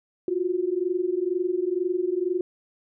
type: tone pair together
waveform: sine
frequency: 347.9 / 370 Hz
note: F4 / F#4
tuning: -7 / 0 cents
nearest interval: minor second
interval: 107 cents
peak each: -26 / -25 dBFS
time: 0.28-2.41 s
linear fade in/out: 2 ms
effects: none